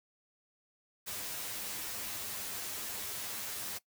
white noise with comb filter, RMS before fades -40 dBFS, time 1.06-3.79 s, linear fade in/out 20 ms, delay 9.8 ms, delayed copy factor +0.7, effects noise-tail reverb RT60 0.1 s tail -19 dB re dry

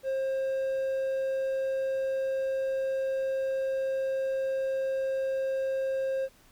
triangle tone, 533 Hz, C5, 32 cents sharp, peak -25 dBFS, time 0.03-6.29 s, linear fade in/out 50 ms, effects pink hiss -60 dBFS RMS until 6.51 s

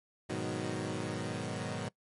15% pulse chord, G# minor seventh, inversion none, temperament equal, 103.83 / 123.47 / 155.56 / 185 Hz, G#2 / B2 / D#3 / F#3, 0 / 0 / 0 / 0 cents, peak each -34 dBFS, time 0.29-1.89 s, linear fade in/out 10 ms, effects noise-tail reverb RT60 0.1 s tail -22 dB re dry + MP3 48 kbps

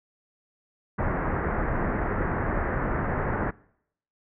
pink low-pass noise, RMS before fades -27 dBFS, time 0.98-3.51 s, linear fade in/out 10 ms, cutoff 1900 Hz, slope 48 dB/octave, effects noise-tail reverb RT60 0.7 s tail -23 dB re dry

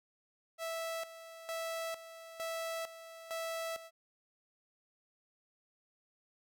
sawtooth tone with tremolo, 657 Hz, E5, 6 cents flat, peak -33 dBFS, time 0.58-3.91 s, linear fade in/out 50 ms, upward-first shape square, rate 1.1 Hz, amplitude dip 75%, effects none

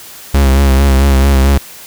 45% pulse tone with vibrato, 68 Hz, C#2, 33 cents flat, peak -6 dBFS, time 0.34-1.58 s, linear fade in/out 5 ms, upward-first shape sine, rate 4.5 Hz, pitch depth 47 cents each way, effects white hiss -33 dBFS RMS until 1.86 s

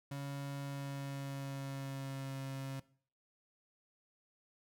35% pulse tone with pitch glide, 140 to 135.15 Hz, C#3 to C#3, +18 to -44 cents, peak -38 dBFS, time 0.11-2.8 s, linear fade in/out 5 ms, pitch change -62 cents, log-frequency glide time 0.63-2.35 s, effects noise-tail reverb RT60 0.5 s tail -20 dB re dry

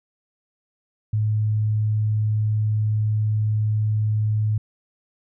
sine tone, 107.3 Hz, A2, 43 cents flat, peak -18 dBFS, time 1.13-4.58 s, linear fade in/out 5 ms, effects none

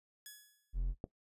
5% pulse tone with exponential decay, 1692 Hz, G#6, 32 cents sharp, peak -35 dBFS, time 0.26-0.77 s, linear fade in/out 1 ms, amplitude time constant 110 ms
triangle tone, 43.27 Hz, F1, 15 cents flat, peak -30 dBFS, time 0.73-0.95 s, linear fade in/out 50 ms
click, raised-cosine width 2 ms, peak -27 dBFS, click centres 1.041 s
effects noise-tail reverb RT60 0.1 s tail -18 dB re dry + resampled to 32000 Hz

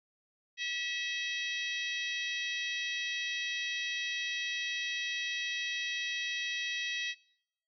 harmonic tone with a mistuned harmonic, 647 Hz, E5, 32 cents flat, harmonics 3 / 4 / 5 / 6 / 7 / 8 / 9, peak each -38 / -38 / -40 / -41 / -49 / -52 / -48 dBFS, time 0.57-7.15 s, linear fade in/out 50 ms, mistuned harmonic 6, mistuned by -24 cents, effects noise-tail reverb RT60 0.8 s tail -23 dB re dry

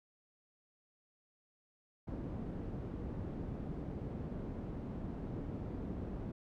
white low-pass noise, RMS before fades -42 dBFS, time 2.07-6.32 s, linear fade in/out 10 ms, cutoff 250 Hz, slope 12 dB/octave, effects none

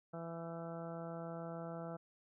harmonic tone with a mistuned harmonic, 166.8 Hz, E3, 21 cents sharp, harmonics 1 / 2 / 3 / 4 / 5 / 6 / 7 / 8 / 9, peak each -46 / -52 / -49 / -48 / -55 / -61 / -61 / -54 / -65 dBFS, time 0.13-1.97 s, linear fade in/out 10 ms, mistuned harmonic 9, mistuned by +40 cents, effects none

